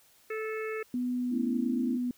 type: harmonic tone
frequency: 437.1 Hz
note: A4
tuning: 11 cents flat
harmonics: 1 / 3 / 4 / 5 / 6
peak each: -33 / -42 / -43 / -42 / -47 dBFS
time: 0.3-0.83 s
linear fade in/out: 5 ms
type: tone with vibrato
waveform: sine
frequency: 247.1 Hz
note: B3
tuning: 1 cent sharp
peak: -28 dBFS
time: 0.94-2.11 s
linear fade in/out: 2 ms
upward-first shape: sine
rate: 1.4 Hz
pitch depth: 9 cents each way
type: chord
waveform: sine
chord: A major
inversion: none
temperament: equal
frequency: 220 / 277.2 / 329.6 Hz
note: A3 / C#4 / E4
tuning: 0 / 0 / 0 cents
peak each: -35 dBFS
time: 1.3-1.99 s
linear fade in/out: 50 ms
effects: white hiss -62 dBFS RMS until 2.17 s